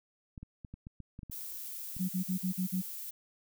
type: clicks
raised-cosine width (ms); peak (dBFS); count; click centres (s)
5; -32; 10; 0.378 / 0.43 / 0.648 / 0.74 / 0.869 / 1.003 / 1.191 / 1.232 / 1.298 / 1.967
type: noise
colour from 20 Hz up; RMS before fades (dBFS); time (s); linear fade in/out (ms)
violet; -42; 1.31-3.11; 10
type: tone bursts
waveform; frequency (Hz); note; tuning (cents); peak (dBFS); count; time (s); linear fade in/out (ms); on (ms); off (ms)
sine; 185; F#3; 0; -29; 6; 1.99-2.82; 20; 100; 46
effects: none